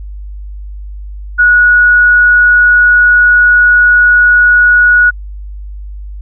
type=tone; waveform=sine; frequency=1460 Hz; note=F#6; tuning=24 cents flat; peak=-3 dBFS; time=1.38-5.11 s; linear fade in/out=20 ms; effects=added 50 Hz sine -22 dBFS peak until 6.21 s